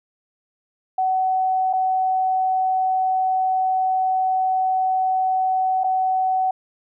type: tone with dropouts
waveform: sine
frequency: 752 Hz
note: F#5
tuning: 28 cents sharp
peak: -17 dBFS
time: 0.98-6.51 s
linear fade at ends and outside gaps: 5 ms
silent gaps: 1.73-1.734 / 5.836-5.842 s
effects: none